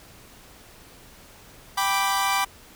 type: chord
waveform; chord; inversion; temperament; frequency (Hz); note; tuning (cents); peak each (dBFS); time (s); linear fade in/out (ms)
sawtooth; G major; none; equal; 784 / 987.8 / 1174.7; G5 / B5 / D6; 0 / 0 / 0; -22; 1.77-2.45; 10
effects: pink hiss -49 dBFS RMS until 2.75 s